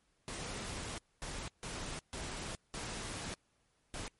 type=noise bursts at uneven times; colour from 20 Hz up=pink; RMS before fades=-42 dBFS; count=6; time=0.28-0.98 / 1.22-1.48 / 1.63-1.99 / 2.13-2.55 / 2.74-3.34 / 3.94-4.08 s; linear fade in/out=0 ms; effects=pink hiss -75 dBFS RMS until 4.19 s + MP3 48 kbps